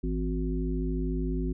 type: harmonic tone with a mistuned harmonic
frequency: 51.91 Hz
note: G#1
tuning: in tune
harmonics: 1 / 3 / 5 / 7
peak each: -29 / -34 / -33 / -36 dBFS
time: 0.03-1.53 s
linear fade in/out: 10 ms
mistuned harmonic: 3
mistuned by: +110 cents
effects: none